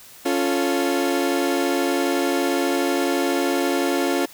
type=chord; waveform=30% pulse; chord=Db augmented; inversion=none; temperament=equal; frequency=277.2 / 349.2 / 440 Hz; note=Db4 / F4 / A4; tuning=0 / 0 / 0 cents; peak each=-20 / -20 / -25 dBFS; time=0.25-4.26 s; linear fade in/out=10 ms; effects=white hiss -45 dBFS RMS until 4.33 s